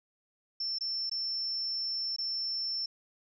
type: tone with dropouts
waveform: sine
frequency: 5370 Hz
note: E8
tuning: 31 cents sharp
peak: -31 dBFS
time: 0.6-2.86 s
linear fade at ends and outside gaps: 5 ms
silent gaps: 0.786-0.808 / 1.097-1.113 / 2.164-2.184 s
effects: none